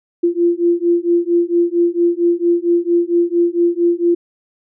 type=beating tone pair; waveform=sine; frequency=342.5 / 346.9 Hz; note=F4 / F4; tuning=-34 / -12 cents; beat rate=4.4 Hz; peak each=-15 dBFS; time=0.23-4.15 s; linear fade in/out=10 ms; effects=none